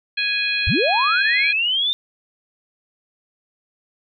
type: harmonic tone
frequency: 830.6 Hz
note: G#5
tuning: in tune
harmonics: 2 / 3 / 4 / 5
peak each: -26 / -21 / -27 / -26 dBFS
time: 0.17-1.53 s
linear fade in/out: 10 ms
type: linear sweep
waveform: sine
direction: up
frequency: 49.63 to 3646 Hz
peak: -17 dBFS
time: 0.67-1.93 s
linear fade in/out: 0 ms
effects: none